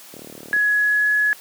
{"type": "click train", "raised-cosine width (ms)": 2, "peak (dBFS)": -23, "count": 17, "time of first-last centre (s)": [0.14, 0.564], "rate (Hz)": 37.7}
{"type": "tone with pitch glide", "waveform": "sine", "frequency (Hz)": [1681, 1692.7], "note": ["G#6", "G#6"], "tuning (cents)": [20, 33], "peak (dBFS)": -15, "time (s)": [0.53, 1.33], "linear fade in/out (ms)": 0, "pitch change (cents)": 13, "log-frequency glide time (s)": [0.74, 1.11]}
{"effects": ["white hiss -43 dBFS RMS until 1.4 s", "high-pass 200 Hz 12 dB/octave"]}